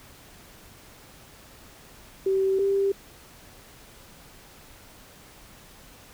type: tone pair in turn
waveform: sine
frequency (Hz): 385.2 / 394.2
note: G4 / G4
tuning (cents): -30 / +10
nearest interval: unison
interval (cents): 40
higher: second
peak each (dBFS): -20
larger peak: neither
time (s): 2.26-2.59 / 2.59-2.92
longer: neither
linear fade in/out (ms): 5
effects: pink hiss -50 dBFS RMS until 6.13 s